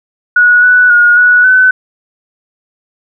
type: tone with pitch steps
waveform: sine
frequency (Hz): 1460 / 1482 / 1437 / 1469 / 1511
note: F#6 / F#6 / F6 / F#6 / F#6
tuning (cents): -24 / +2 / +49 / -13 / +36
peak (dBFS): -3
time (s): 0.36-1.71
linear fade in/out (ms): 5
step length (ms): 270
effects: none